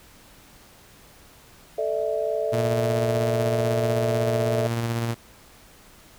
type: chord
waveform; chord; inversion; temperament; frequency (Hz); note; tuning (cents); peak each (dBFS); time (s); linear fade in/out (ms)
sine; A suspended fourth; none; equal with one note detuned; 440 / 596.2 / 659.3; A4 / D5 / E5; 0 / +26 / 0; -27; 1.78-4.67; 5
type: tone with tremolo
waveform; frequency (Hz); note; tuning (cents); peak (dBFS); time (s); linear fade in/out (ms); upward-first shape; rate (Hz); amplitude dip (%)
sawtooth; 116.54; A#2; 0; -19; 2.52-5.15; 20; square; 16; 25
effects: pink hiss -51 dBFS RMS until 6.18 s